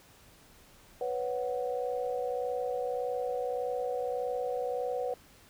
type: chord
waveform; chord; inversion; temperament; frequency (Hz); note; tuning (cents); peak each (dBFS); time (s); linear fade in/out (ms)
sine; B suspended second; none; just; 493.9 / 555.6 / 740.8; B4 / C#5 / F#5; 0 / +4 / +2; -32 / -37 / -37; 1.01-5.14; 2
effects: pink hiss -58 dBFS RMS until 5.49 s